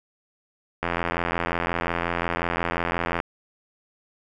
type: click train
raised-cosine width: 0.5 ms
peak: -9 dBFS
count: 204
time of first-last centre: 0.83-3.201 s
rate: 85.6 Hz
effects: none